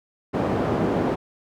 white band-pass noise, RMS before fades -23 dBFS, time 0.33-1.16 s, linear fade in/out 20 ms, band 100 to 490 Hz, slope 12 dB/octave, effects none

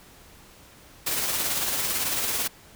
white noise with tremolo, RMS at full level -25 dBFS, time 1.06-2.48 s, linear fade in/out 10 ms, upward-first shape triangle, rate 18 Hz, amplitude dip 40%, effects pink hiss -51 dBFS RMS until 2.75 s

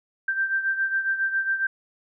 sine beating tone pair, 1568 / 1575.3 Hz, G6 / G6, 0 / +8 cents, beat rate 7.3 Hz, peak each -23 / -29 dBFS, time 0.28-1.67 s, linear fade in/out 5 ms, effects none

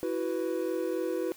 triangle chord, E suspended second, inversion none, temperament equal with one note detuned, 329.6 / 373.2 / 493.9 Hz, E4 / F#4 / B4, 0 / +15 / 0 cents, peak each -31 dBFS, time 0.03-1.32 s, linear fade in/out 0 ms, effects white hiss -53 dBFS RMS until 1.36 s

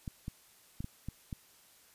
clicks, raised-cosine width 5 ms, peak -26 dBFS, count 6, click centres 0.078 / 0.281 / 0.805 / 0.844 / 1.086 / 1.328 s, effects white hiss -62 dBFS RMS until 1.94 s + resampled to 32000 Hz

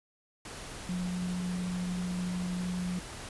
sine tone in noise, 180 Hz, F#3, 47 cents flat, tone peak -31 dBFS, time 0.89-2.99 s, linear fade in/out 2 ms, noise pink, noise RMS -43 dBFS, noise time 0.45-3.29 s, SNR +9 dB, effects resampled to 24000 Hz

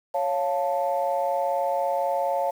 sine chord, Db augmented, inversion none, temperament equal, 554.4 / 698.5 / 880 Hz, Db5 / F5 / A5, 0 / 0 / 0 cents, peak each -25 / -26 / -27 dBFS, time 0.14-2.51 s, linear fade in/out 10 ms, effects tanh soft clip ceiling -14 dBFS + 8-bit

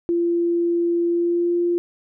sine tone with pitch glide, 342.7 to 347.3 Hz, F4 to F4, -33 to -10 cents, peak -17 dBFS, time 0.09-1.78 s, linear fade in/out 0 ms, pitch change +23 cents, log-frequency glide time 1.07-1.56 s, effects none

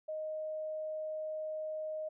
sine tone, 622.3 Hz, D#5, in tune, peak -36 dBFS, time 0.08-2.09 s, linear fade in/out 10 ms, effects none

